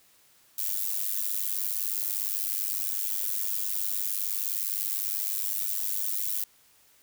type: noise with amplitude modulation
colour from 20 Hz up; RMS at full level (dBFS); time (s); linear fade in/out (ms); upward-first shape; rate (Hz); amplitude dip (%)
violet; -26; 0.58-6.44; 5; sine; 99.6; 95
effects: white hiss -61 dBFS RMS until 7.02 s